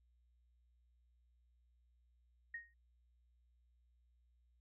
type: tone with exponential decay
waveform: sine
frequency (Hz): 1864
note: A#6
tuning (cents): -1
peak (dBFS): -40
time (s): 2.54-2.74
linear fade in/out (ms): 5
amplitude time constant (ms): 43
effects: added 60 Hz sine -70 dBFS peak until 4.6 s